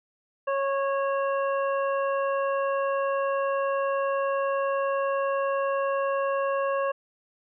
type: harmonic tone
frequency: 550 Hz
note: C#5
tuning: 14 cents flat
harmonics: 1 / 2 / 3 / 5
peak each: -25 / -29 / -36 / -42 dBFS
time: 0.47-6.92 s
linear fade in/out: 10 ms
effects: none